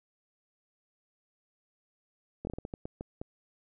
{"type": "slowing click train", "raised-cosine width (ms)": 2, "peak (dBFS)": -24, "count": 10, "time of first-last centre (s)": [2.45, 3.215], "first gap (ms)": 21, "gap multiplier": 1.33, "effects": []}